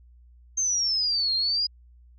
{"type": "exponential two-way sweep", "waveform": "sine", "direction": "down then up", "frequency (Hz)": [6390, 4167, 4949], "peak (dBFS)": -22, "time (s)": [0.57, 1.67], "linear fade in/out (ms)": 10, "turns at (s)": 1.35, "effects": ["added 60 Hz sine -50 dBFS peak until 2.18 s"]}